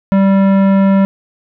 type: tone with tanh clipping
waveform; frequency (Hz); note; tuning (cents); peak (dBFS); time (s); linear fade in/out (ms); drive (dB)
sine; 194.9; G3; -10; -9; 0.12-1.05; 0; 16
effects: none